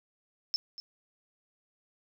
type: tone with echo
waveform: sine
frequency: 5290 Hz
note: E8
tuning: 5 cents sharp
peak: -26 dBFS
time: 0.54-0.56 s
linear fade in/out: 0 ms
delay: 240 ms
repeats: 1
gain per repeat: -14 dB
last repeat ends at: 0.8 s
effects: none